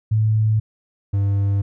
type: tone pair in turn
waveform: sine / triangle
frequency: 108.9 / 99.69 Hz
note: A2 / G2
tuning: -17 / +30 cents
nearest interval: major second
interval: 153 cents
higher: first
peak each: -14 dBFS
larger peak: neither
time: 0.11-0.6 / 1.13-1.62 s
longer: neither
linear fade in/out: 10 ms
effects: none